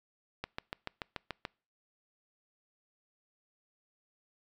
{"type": "click train", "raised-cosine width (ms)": 0.3, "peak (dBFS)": -20, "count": 8, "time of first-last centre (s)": [0.44, 1.452], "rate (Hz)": 6.92, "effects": ["noise-tail reverb RT60 0.4 s tail -26 dB re dry"]}